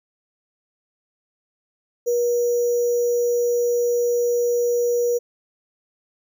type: tone with sample-and-hold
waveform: sine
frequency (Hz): 480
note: B4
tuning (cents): -49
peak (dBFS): -17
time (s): 2.06-5.19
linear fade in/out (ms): 20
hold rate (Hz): 6300
effects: none